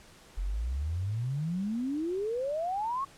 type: exponential sweep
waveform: sine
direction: up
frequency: 42.16 to 1128 Hz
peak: -29 dBFS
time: 0.37-3.05 s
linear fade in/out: 10 ms
effects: pink hiss -55 dBFS RMS until 3.17 s + low-pass 10000 Hz 12 dB/octave